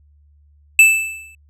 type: tone with exponential decay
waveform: square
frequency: 2637 Hz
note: E7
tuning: in tune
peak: -4 dBFS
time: 0.79-1.35 s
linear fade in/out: 2 ms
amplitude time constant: 120 ms
effects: added 73 Hz sine -49 dBFS peak until 1.49 s + low-pass 12000 Hz 12 dB/octave